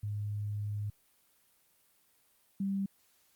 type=tone pair in turn; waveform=sine; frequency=103.83 / 196 Hz; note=G#2 / G3; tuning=0 / 0 cents; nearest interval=major seventh; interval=1100 cents; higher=second; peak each=-33 / -30 dBFS; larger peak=second; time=0.03-0.9 / 2.6-2.86 s; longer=first; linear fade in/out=5 ms; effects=white hiss -69 dBFS RMS until 3.35 s + Opus 32 kbps